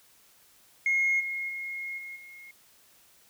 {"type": "tone with level steps", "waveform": "sine", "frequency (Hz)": 2153, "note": "C7", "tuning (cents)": 49, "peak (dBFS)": [-21, -30, -33, -38, -45], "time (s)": [0.86, 2.51], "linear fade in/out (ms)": 2, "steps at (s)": [1.19, 1.48, 1.97, 2.15], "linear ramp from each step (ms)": 20, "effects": ["tanh soft clip ceiling -19 dBFS", "white hiss -60 dBFS RMS until 3.29 s"]}